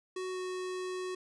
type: tone with pitch glide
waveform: square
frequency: 371.2 to 368.6 Hz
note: F#4 to F#4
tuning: +6 to -7 cents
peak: -36 dBFS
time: 0.16-1.15 s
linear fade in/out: 5 ms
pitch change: -13 cents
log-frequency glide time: 0.31-0.38 s
effects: resampled to 22050 Hz